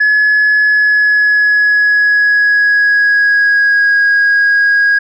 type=tone with pitch glide; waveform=sine; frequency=1700 to 1644 Hz; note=G#6 to G#6; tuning=+40 to -18 cents; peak=-5 dBFS; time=0-4.99 s; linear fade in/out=10 ms; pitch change=-58 cents; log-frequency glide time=0.64-4.02 s; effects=tanh soft clip ceiling -5 dBFS